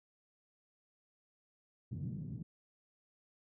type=band-pass noise; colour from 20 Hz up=white; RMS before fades=-42 dBFS; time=1.91-2.43 s; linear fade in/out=10 ms; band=100 to 180 Hz; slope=24 dB/octave; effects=none